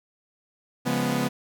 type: chord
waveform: sawtooth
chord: C# dominant seventh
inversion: none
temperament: equal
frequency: 138.59 / 174.61 / 207.7 / 246.9 Hz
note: C#3 / E#3 / G#3 / B3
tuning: 0 / 0 / 0 / 0 cents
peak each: -26 / -27 / -26 / -22 dBFS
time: 0.85-1.29 s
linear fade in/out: 20 ms
effects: none